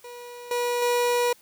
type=tone with level steps; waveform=30% pulse; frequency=484.5 Hz; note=B4; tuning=33 cents flat; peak=-36 / -21 / -18 dBFS; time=0.04-1.33 s; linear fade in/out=5 ms; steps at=0.51 / 0.82 s; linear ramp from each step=2 ms; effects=white hiss -56 dBFS RMS until 1.41 s